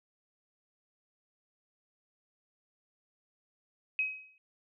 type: tone with exponential decay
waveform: sine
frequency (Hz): 2539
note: D#7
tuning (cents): +34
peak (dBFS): -25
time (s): 3.99-4.38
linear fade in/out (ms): 1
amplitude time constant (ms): 83
effects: none